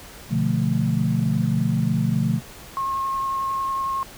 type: chord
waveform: sine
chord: B half-diminished seventh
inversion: none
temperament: equal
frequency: 123.47 / 146.83 / 174.61 / 220 Hz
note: B2 / D3 / F3 / A3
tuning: 0 / 0 / 0 / 0 cents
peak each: -24 dBFS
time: 0.29-2.41 s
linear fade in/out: 50 ms
type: tone with vibrato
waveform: sine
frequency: 1079 Hz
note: C#6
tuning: 47 cents flat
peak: -22 dBFS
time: 2.77-4.03 s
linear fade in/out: 0 ms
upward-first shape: sine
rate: 11 Hz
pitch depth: 9 cents each way
effects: pink hiss -42 dBFS RMS until 4.17 s